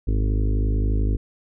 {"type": "harmonic tone with a mistuned harmonic", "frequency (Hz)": 51.91, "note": "G#1", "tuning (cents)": 0, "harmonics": [1, 2, 4, 5, 6, 7, 8, 9], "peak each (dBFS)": [-19, -25, -36, -32, -35, -39, -38, -42], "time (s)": [0.07, 1.17], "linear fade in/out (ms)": 10, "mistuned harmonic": 1, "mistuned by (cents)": -27, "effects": []}